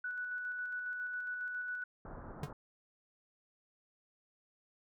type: tone with tremolo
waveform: sine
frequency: 1480 Hz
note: F#6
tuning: in tune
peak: -36 dBFS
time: 0.04-1.84 s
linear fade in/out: 5 ms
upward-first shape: square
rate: 7.3 Hz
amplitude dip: 25%
type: low-pass noise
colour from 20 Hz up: pink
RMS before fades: -48 dBFS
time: 2.05-2.53 s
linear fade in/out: 2 ms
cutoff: 1500 Hz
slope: 48 dB/octave
type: tone with exponential decay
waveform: square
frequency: 145.1 Hz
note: D3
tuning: 21 cents flat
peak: -33 dBFS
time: 2.43-2.51 s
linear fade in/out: 2 ms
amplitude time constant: 17 ms
effects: none